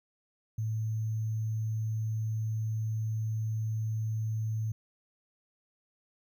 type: tone with sample-and-hold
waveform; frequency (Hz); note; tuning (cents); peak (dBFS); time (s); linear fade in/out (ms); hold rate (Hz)
sine; 110; A2; 0; -29; 0.58-4.72; 5; 6300
effects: none